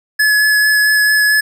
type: tone with vibrato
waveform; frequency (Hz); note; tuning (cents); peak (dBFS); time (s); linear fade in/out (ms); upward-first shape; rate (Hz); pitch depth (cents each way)
square; 1705; G#6; +45; -10; 0.19-1.41; 10; sine; 4.5; 11
effects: none